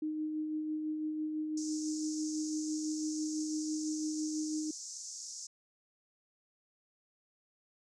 sine tone with tremolo, 308.7 Hz, D#4, 14 cents flat, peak -32 dBFS, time 0.02-4.71 s, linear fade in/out 5 ms, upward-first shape sine, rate 6 Hz, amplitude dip 30%
white band-pass noise, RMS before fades -45 dBFS, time 1.57-5.47 s, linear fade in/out 5 ms, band 5400 to 7200 Hz, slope 48 dB/octave
effects none

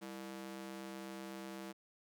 sawtooth ring-modulated tone, 264.5 Hz, C4, 19 cents sharp, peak -38 dBFS, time 0.01-1.73 s, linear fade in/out 20 ms, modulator 68.1 Hz, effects none

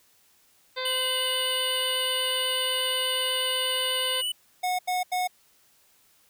harmonic tone, 514 Hz, C5, 31 cents flat, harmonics 1 / 2 / 3 / 4 / 5 / 6 / 7 / 8 / 9, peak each -33 / -36 / -38 / -37 / -46 / -47 / -35 / -43 / -40 dBFS, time 0.76-4.22 s, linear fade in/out 20 ms
square tone with vibrato, 2960 Hz, F#7, in tune, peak -27 dBFS, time 0.85-4.32 s, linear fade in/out 5 ms, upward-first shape triangle, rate 8.2 Hz, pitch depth 20 cents each way
square tone bursts, 730 Hz, F#5, 24 cents flat, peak -25 dBFS, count 3, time 4.63-5.276 s, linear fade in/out 10 ms, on 160 ms, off 83 ms
effects white hiss -62 dBFS RMS until 6.29 s

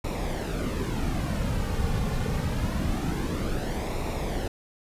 brown noise with flanger, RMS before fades -28 dBFS, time 0.04-4.48 s, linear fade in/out 5 ms, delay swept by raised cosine 0.63 to 3.13 ms, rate 0.25 Hz, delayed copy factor -0.55, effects resampled to 32000 Hz

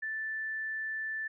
sine tone, 1760 Hz, A6, in tune, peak -33 dBFS, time 0.02-1.28 s, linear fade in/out 10 ms, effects none

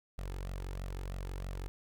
sawtooth tone with flanger, 46.25 Hz, F#1, in tune, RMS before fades -40 dBFS, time 0.18-1.68 s, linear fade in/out 0 ms, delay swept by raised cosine 1.5 to 2.4 ms, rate 3.1 Hz, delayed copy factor +0.55, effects none

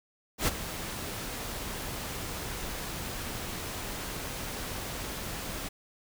pink noise with ADSR envelope, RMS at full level -25 dBFS, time 0.38-5.69 s, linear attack 96 ms, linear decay 23 ms, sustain -12 dB, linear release 12 ms, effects none

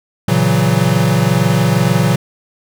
square chord, F# dominant seventh, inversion first, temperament equal, 116.54 / 138.59 / 164.81 / 185 Hz, A#2 / C#3 / E3 / F#3, 0 / 0 / 0 / 0 cents, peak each -17 dBFS, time 0.28-2.16 s, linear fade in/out 5 ms, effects none

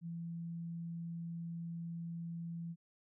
sine tone, 168.2 Hz, E3, 35 cents sharp, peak -40 dBFS, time 0.01-2.76 s, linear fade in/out 50 ms, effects none

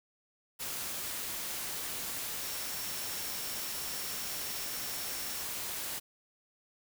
sine tone in noise, 5480 Hz, F8, 34 cents flat, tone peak -46 dBFS, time 2.41-5.43 s, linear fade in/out 20 ms, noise white, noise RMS -38 dBFS, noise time 0.59-6 s, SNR -11 dB, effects none

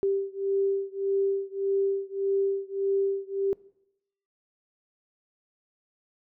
sine beating tone pair, 392 / 393.7 Hz, G4 / G4, 0 / +8 cents, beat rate 1.7 Hz, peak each -27 / -28 dBFS, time 0.03-3.53 s, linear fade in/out 0 ms, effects noise-tail reverb RT60 0.8 s tail -22 dB re dry

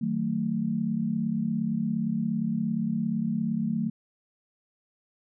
sine chord, D# diminished, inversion none, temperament just, 155.56 / 186.68 / 224 Hz, D#3 / F#3 / A3, 0 / +16 / +31 cents, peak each -33 / -30 / -27 dBFS, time 0.01-3.9 s, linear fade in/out 10 ms, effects none

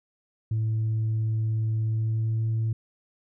sine tone with pitch glide, 110.4 to 111.94 Hz, A2 to A2, +6 to +30 cents, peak -21 dBFS, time 0.51-2.73 s, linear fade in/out 5 ms, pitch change +24 cents, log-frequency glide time 1.85-2.46 s, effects tanh soft clip ceiling -21 dBFS

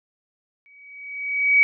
sine tone with exponential growth, 2268 Hz, C#7, 39 cents sharp, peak -10 dBFS, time 0.66-1.63 s, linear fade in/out 0 ms, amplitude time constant 210 ms, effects none

